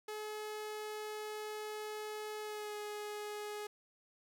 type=tone with pitch glide; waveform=sawtooth; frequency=426.2 to 418.6 Hz; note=G#4 to G#4; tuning=+45 to +14 cents; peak=-37 dBFS; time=0.08-3.67 s; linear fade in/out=5 ms; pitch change=-31 cents; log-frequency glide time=2.41-2.76 s; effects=none